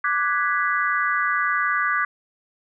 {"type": "chord", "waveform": "sine", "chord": "G# half-diminished seventh", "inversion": "second", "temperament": "equal", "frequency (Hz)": [1174.7, 1480, 1661.2, 1975.5], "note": ["D6", "F#6", "G#6", "B6"], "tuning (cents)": [0, 0, 0, 0], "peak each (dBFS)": [-23, -25, -25, -27], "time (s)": [0.04, 2.05], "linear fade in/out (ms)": 5, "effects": []}